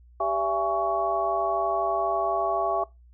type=tone cluster; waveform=sine; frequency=392 / 582 / 674 / 829 / 1119 Hz; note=G4 / D5 / E5 / G#5 / C#6; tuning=0 / -16 / +38 / -3 / +16 cents; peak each=-32 / -35 / -26 / -31 / -28 dBFS; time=0.2-2.84 s; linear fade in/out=5 ms; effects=noise-tail reverb RT60 0.2 s tail -20 dB re dry + added 60 Hz sine -50 dBFS peak until 3.13 s